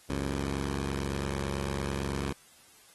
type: tone pair together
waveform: 10% pulse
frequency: 69 / 92.1 Hz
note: C#2 / F#2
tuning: -7 / -7 cents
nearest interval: perfect fourth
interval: 500 cents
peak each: -23 / -29 dBFS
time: 0.09-2.33 s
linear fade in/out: 10 ms
effects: white hiss -58 dBFS RMS until 2.94 s + AAC 32 kbps